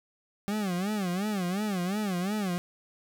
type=tone with vibrato; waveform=40% pulse; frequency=194.1 Hz; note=G3; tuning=17 cents flat; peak=-27 dBFS; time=0.48-2.58 s; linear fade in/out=0 ms; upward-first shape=sine; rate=2.8 Hz; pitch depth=180 cents each way; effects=none